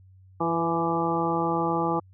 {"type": "harmonic tone with a mistuned harmonic", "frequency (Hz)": 167.5, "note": "E3", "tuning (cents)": 28, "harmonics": [1, 2, 3, 4, 5, 6, 7], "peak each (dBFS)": [-31, -28, -31, -35, -28, -35, -30], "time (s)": [0.4, 2], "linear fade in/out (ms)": 10, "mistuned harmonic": 3, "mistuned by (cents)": -21, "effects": ["added 94 Hz sine -50 dBFS peak until 2.13 s"]}